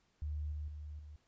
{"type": "tone with level steps", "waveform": "sine", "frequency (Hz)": 75, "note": "D2", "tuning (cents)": 37, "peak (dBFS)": [-36, -38, -43, -48], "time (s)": [0.22, 1.16], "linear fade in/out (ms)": 0, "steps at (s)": [0.52, 0.68, 0.99], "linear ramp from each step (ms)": 2, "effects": ["pink hiss -75 dBFS RMS until 1.27 s", "resampled to 16000 Hz"]}